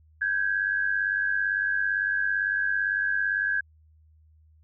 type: tone pair together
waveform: sine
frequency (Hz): 1563.4 / 1661.2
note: G6 / G#6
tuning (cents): -5 / 0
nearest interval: minor second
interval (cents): 105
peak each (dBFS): -26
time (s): 0.21-3.61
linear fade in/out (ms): 10
effects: added 78 Hz sine -55 dBFS peak until 4.63 s